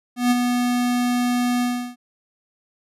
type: tone with ADSR envelope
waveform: square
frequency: 245 Hz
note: B3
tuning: 14 cents flat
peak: -14 dBFS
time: 0.16-1.96 s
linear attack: 150 ms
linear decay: 28 ms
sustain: -5 dB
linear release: 340 ms
effects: resampled to 32000 Hz